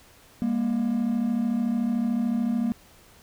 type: tone pair together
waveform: triangle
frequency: 203.6 / 237.2 Hz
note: G#3 / A#3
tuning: -34 / +30 cents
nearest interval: minor third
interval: 264 cents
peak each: -25 / -21 dBFS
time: 0.42-2.72 s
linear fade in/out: 0 ms
effects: tanh soft clip ceiling -15 dBFS + pink hiss -54 dBFS RMS until 3.22 s

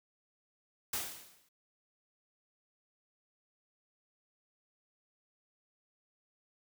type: noise with exponential decay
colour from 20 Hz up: white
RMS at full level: -33 dBFS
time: 0.93-1.49 s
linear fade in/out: 5 ms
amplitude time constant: 120 ms
effects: none

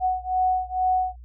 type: beating tone pair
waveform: sine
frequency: 740 / 742.2 Hz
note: F#5 / F#5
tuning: 0 / +5 cents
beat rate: 2.2 Hz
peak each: -23 / -24 dBFS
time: 0-1.16 s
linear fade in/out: 50 ms
effects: added 60 Hz sine -40 dBFS peak until 1.24 s

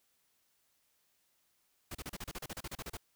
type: noise bursts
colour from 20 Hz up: pink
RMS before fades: -42 dBFS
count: 15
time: 1.91-2.971 s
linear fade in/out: 5 ms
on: 39 ms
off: 34 ms
effects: white hiss -75 dBFS RMS until 3.15 s

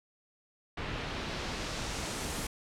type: noise with low-pass filter sweep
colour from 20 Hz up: pink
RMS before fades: -37 dBFS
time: 0.77-2.47 s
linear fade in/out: 5 ms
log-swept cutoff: 2700 to 11000 Hz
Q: 1.1
effects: none

